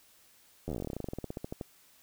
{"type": "slowing click train", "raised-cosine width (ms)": 2, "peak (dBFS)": -23, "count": 26, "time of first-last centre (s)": [0.68, 1.612], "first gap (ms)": 11, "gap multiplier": 1.09, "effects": ["white hiss -62 dBFS RMS until 2.02 s"]}